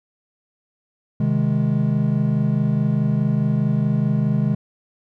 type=chord; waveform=triangle; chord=Ab major; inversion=first; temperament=equal; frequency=130.81 / 155.56 / 207.7 Hz; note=C3 / Eb3 / Ab3; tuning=0 / 0 / 0 cents; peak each=-19 dBFS; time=1.2-4.55 s; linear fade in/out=5 ms; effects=none